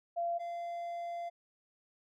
sine / triangle tone pair in turn, 686 / 688.5 Hz, F5 / F5, -31 / -25 cents, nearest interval unison, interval 6 cents, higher second, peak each -31 / -35 dBFS, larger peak first, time 0.16-0.39 / 0.39-1.3 s, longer second, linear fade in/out 20 ms, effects none

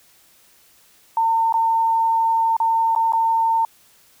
sine tone with dropouts, 906 Hz, A#5, 50 cents flat, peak -15 dBFS, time 1.17-3.65 s, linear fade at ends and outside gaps 2 ms, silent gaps 1.525-1.54 / 2.567-2.601 / 2.951-2.961 / 3.123-3.133 s, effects white hiss -54 dBFS RMS until 4.2 s

